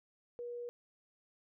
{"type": "tone", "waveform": "sine", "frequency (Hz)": 480.7, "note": "B4", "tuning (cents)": -47, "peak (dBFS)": -40, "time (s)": [0.39, 0.69], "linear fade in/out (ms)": 0, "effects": []}